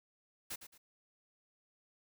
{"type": "noise with echo", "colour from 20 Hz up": "white", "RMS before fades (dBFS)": -42, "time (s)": [0.5, 0.56], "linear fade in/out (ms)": 10, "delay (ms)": 110, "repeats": 2, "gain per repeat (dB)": -10, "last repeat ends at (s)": 0.78, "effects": []}